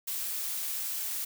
blue noise, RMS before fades -34 dBFS, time 0.07-1.25 s, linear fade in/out 10 ms, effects none

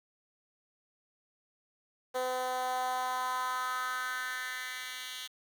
10% pulse tone with high-pass filter sweep, 254.2 Hz, C4, 50 cents flat, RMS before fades -35 dBFS, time 2.14-5.28 s, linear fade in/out 20 ms, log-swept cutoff 520 to 2800 Hz, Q 3.2, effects 9-bit

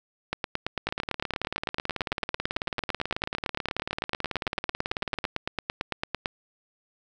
two click trains, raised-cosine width 0.3 ms, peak -11 / -13 dBFS, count 54 / 81, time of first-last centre 0.33-6.258 / 0.87-5.242 s, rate 8.94 / 18.3 Hz, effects none

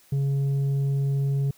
sine tone with tanh clipping, 138.59 Hz, C#3, in tune, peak -22 dBFS, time 0.12-1.51 s, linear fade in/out 5 ms, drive 4 dB, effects white hiss -57 dBFS RMS until 1.57 s

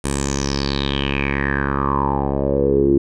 10% pulse tone with low-pass filter sweep, 69.3 Hz, C#2, in tune, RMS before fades -19 dBFS, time 0.04-2.98 s, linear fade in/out 5 ms, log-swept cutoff 9200 to 330 Hz, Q 6.9, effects none

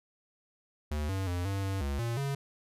square tone with pitch steps, 74.8 / 96.1 / 88.5 / 98 / 97 / 70.1 / 117 / 138.9 Hz, D2 / G2 / F2 / G2 / G2 / C#2 / A#2 / C#3, +32 / -34 / +23 / 0 / -18 / +20 / +7 / +4 cents, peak -31 dBFS, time 0.91-2.35 s, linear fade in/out 5 ms, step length 180 ms, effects resampled to 32000 Hz

